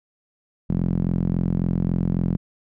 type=tone with band-pass filter; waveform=sawtooth; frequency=43.65 Hz; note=F1; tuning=in tune; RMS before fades=-22 dBFS; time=0.69-2.37 s; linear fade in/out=10 ms; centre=180 Hz; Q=2.5; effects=none